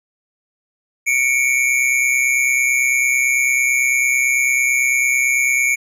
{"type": "tone pair together", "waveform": "square", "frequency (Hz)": [2217, 2346], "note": ["C#7", "D7"], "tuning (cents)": [0, -2], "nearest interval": "minor second", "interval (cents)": 98, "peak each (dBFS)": [-17, -18], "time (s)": [1.06, 5.76], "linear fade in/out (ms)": 20, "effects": ["low-pass 12000 Hz 12 dB/octave"]}